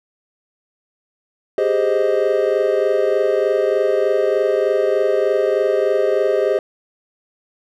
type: chord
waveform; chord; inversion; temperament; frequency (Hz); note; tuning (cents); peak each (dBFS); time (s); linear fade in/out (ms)
triangle; Ab major seventh; third; equal; 392 / 415.3 / 523.3 / 622.3; G4 / Ab4 / C5 / Eb5; 0 / 0 / 0 / 0; -18; 1.58-6.59; 2
effects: none